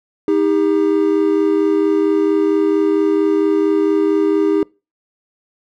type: tone pair together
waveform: triangle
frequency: 315.6 / 400 Hz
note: D#4 / G4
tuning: +25 / +35 cents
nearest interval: major third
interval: 410 cents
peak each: -13 dBFS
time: 0.28-4.63 s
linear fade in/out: 2 ms
effects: noise-tail reverb RT60 0.3 s tail -25 dB re dry